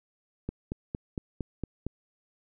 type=click train; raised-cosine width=3 ms; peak=-19 dBFS; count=7; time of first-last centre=0.49-1.866 s; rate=4.36 Hz; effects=none